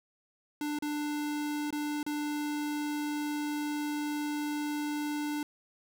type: tone with dropouts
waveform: square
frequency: 296.3 Hz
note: D4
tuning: 15 cents sharp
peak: -32 dBFS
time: 0.61-5.43 s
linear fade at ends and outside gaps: 2 ms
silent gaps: 0.788-0.823 / 1.706-1.726 / 2.03-2.064 s
effects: none